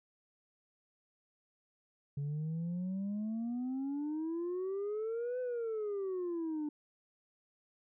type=exponential two-way sweep; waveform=sine; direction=up then down; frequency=140 to 508 to 293.9 Hz; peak=-32 dBFS; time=2.17-6.69 s; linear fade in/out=5 ms; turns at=5.4 s; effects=tanh soft clip ceiling -33 dBFS